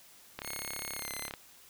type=click train; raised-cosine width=0.3 ms; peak=-22 dBFS; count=34; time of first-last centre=0.39-1.338 s; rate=34.8 Hz
type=tone with pitch glide; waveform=5% pulse; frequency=2164 to 2062 Hz; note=C#7 to C7; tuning=-42 to -26 cents; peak=-29 dBFS; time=0.42-1.31 s; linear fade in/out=50 ms; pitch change=-84 cents; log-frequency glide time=0.95-1.12 s
effects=white hiss -57 dBFS RMS until 1.69 s